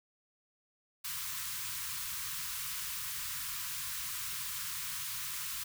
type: band-stop noise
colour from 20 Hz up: white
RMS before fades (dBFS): -39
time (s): 1.04-5.64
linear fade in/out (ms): 10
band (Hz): 170 to 960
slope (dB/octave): 96
effects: none